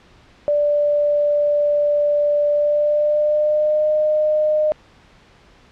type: tone with pitch glide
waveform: sine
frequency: 587 to 610.9 Hz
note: D5 to D#5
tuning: -1 to -32 cents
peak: -14 dBFS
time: 0.48-4.72 s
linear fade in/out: 0 ms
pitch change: +69 cents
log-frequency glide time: 2.5-3.9 s
effects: pink hiss -50 dBFS RMS until 5.71 s + low-pass 4000 Hz 12 dB/octave